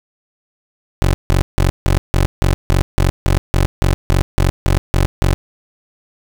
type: tone bursts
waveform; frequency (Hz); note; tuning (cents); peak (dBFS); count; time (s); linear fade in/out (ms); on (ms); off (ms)
20% pulse; 46.25; F#1; 0; -6; 16; 1.02-5.34; 0; 120; 160
effects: none